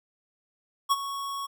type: tone with ADSR envelope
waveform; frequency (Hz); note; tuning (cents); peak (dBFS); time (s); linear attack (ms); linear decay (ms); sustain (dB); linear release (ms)
square; 1108.7; C#6; 0; -19; 0.89-1.47; 27; 35; -13; 19
effects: none